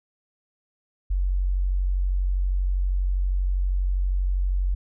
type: tone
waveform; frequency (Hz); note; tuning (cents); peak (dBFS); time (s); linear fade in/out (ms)
sine; 46.25; F#1; 0; -20; 1.1-4.75; 10
effects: none